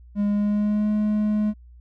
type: tone with pitch glide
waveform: triangle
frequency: 204.7 to 211.4 Hz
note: G#3 to G#3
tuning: -25 to +31 cents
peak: -17 dBFS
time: 0.15-1.54 s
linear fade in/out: 50 ms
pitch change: +56 cents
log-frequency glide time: 0.26-0.9 s
effects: added 60 Hz sine -44 dBFS peak until 1.8 s